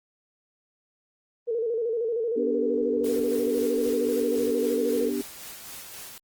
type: tone with vibrato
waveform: sine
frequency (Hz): 459.7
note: A#4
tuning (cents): -24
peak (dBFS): -24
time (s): 1.47-5.1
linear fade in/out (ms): 20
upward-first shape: square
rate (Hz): 13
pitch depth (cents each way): 64
type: chord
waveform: sine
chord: G major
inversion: first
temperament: equal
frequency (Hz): 246.9 / 293.7 / 392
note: B3 / D4 / G4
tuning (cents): 0 / 0 / 0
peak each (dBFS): -30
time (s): 2.36-5.22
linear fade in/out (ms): 10
type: noise with tremolo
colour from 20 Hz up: white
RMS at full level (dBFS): -40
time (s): 3.04-6.18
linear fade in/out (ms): 2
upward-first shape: sine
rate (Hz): 3.8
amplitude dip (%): 35
effects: Opus 24 kbps